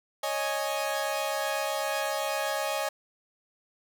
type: chord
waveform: sawtooth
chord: C# suspended second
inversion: none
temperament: equal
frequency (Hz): 554.4 / 622.3 / 830.6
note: C#5 / D#5 / G#5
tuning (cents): 0 / 0 / 0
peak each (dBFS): -29 / -28 / -29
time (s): 0.23-2.89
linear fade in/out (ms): 5
effects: none